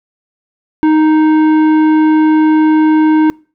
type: tone with tanh clipping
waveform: sine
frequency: 311.1 Hz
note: D#4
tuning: in tune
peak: -8 dBFS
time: 0.83-3.3 s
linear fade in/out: 0 ms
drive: 12 dB
effects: noise-tail reverb RT60 0.4 s tail -26 dB re dry